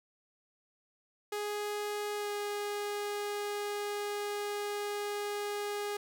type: tone with pitch glide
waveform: sawtooth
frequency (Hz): 415.3 to 411.7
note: G#4 to G#4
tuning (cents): 0 to -15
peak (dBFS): -30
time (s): 1.32-5.97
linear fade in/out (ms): 5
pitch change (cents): -15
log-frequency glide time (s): 2.16-2.3
effects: none